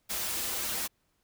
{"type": "noise with comb filter", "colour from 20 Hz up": "white", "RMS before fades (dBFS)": -33, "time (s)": [0.09, 0.88], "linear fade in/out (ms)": 20, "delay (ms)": 7.1, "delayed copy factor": -0.65, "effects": ["pink hiss -74 dBFS RMS until 1.23 s"]}